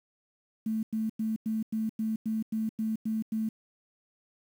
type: tone bursts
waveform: sine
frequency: 220 Hz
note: A3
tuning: in tune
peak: -27 dBFS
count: 11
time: 0.66-3.49 s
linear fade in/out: 5 ms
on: 170 ms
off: 96 ms
effects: 9-bit